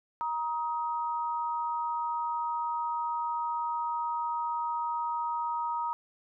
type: tone pair together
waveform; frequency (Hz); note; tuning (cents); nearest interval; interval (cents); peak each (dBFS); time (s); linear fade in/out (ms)
sine; 943.2 / 1259; A#5 / D#6; +20 / +20; perfect fourth; 500; -30 / -35; 0.21-5.93; 0
effects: none